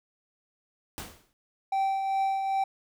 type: noise with exponential decay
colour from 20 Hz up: pink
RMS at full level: -35 dBFS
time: 0.98-1.33 s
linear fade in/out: 0 ms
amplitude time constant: 74 ms
type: tone with tremolo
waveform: triangle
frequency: 777 Hz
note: G5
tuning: 16 cents flat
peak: -21 dBFS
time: 1.72-2.64 s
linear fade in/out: 5 ms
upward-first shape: triangle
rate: 2.5 Hz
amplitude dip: 45%
effects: none